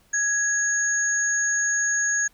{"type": "tone pair together", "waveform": "sine", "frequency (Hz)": [1661.2, 6634], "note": ["G#6", "G#8"], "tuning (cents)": [0, -3], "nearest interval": "2 octaves", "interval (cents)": 2397, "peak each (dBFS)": -23, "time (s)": [0.13, 2.28], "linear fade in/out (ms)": 10, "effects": ["pink hiss -60 dBFS RMS until 2.33 s"]}